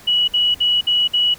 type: tone bursts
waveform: sine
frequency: 2931 Hz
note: F#7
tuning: 17 cents flat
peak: -13 dBFS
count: 5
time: 0.07-1.344 s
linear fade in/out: 10 ms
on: 210 ms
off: 56 ms
effects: pink hiss -43 dBFS RMS until 1.38 s